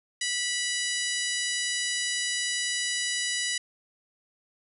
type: harmonic tone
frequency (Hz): 981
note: B5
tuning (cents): -12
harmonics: 2 / 3 / 4 / 5 / 6 / 7 / 8 / 9 / 10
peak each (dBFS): -32 / -34 / -35 / -36 / -37 / -37 / -38 / -39 / -39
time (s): 0.21-3.58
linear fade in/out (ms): 5
effects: none